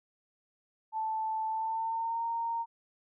sine tone with pitch glide, 879 to 923.8 Hz, A5 to A#5, -2 to -16 cents, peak -30 dBFS, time 0.92-2.66 s, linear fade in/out 50 ms, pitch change +86 cents, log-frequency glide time 1.48-2.23 s, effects none

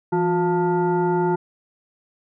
sine tone with frequency modulation, 358.8 Hz, F4, 47 cents sharp, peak -17 dBFS, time 0.12-1.36 s, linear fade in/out 10 ms, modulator 527 Hz, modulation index 1.1, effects none

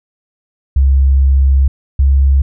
sine tone pair in turn, 67.6 / 68.23 Hz, C#2 / C#2, -43 / -27 cents, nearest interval unison, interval 16 cents, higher second, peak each -6 dBFS, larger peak neither, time 0.76-1.68 / 1.99-2.42 s, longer first, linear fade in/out 5 ms, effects none

